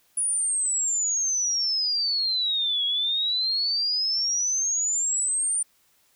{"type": "exponential two-way sweep", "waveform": "sine", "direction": "down then up", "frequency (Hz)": [9870, 3309, 9190], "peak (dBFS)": -22, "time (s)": [0.17, 5.63], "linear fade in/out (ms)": 5, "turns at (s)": 2.85, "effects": ["white hiss -64 dBFS RMS until 6.15 s"]}